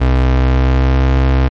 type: tone with pitch glide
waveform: 35% pulse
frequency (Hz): 64.3 to 65.92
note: C2 to C2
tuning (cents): -30 to +14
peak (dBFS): -7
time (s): 0-1.49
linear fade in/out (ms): 20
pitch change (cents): +44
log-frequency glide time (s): 0.39-1.04
effects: low-pass 3000 Hz 12 dB/octave + MP3 48 kbps